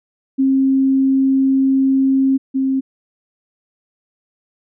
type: tone pair in turn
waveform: sine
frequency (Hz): 267.8 / 266.5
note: C4 / C4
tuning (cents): +40 / +32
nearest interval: unison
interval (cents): 8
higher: first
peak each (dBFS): -11 / -14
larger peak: first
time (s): 0.38-2.38 / 2.54-2.81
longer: first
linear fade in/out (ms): 20
effects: none